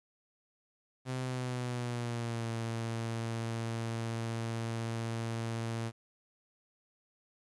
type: tone with pitch glide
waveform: sawtooth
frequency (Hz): 128.5 to 114.48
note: C3 to A#2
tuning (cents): -31 to -31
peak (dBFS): -30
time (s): 1.05-5.92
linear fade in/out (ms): 50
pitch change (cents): -200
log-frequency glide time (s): 1.22-2.49
effects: resampled to 24000 Hz + 11-bit